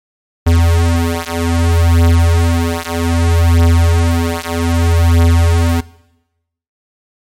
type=beating tone pair; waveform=square; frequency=83.8 / 84.43 Hz; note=E2 / E2; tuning=+29 / +42 cents; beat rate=0.63 Hz; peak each=-13 dBFS; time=0.46-5.81 s; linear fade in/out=10 ms; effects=noise-tail reverb RT60 0.9 s tail -20 dB re dry + MP3 64 kbps